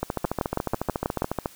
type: two click trains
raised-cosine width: 1 ms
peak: -9 / -11 dBFS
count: 7 / 21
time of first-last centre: 0.25-1.221 / 0.03-1.459 s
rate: 6.18 / 14 Hz
effects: white hiss -50 dBFS RMS until 1.55 s